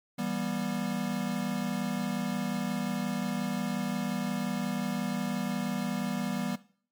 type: chord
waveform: square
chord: E minor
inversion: none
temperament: equal with one note detuned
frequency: 164.81 / 196 / 241.7 Hz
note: E3 / G3 / B3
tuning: 0 / 0 / -37 cents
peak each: -39 / -34 / -34 dBFS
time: 0.18-6.56 s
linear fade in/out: 10 ms
effects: noise-tail reverb RT60 0.5 s tail -18 dB re dry + MP3 96 kbps